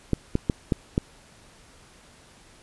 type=clicks; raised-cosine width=3 ms; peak=-8 dBFS; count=5; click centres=0.133 / 0.354 / 0.498 / 0.722 / 0.979 s; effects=pink hiss -53 dBFS RMS until 2.62 s + resampled to 24000 Hz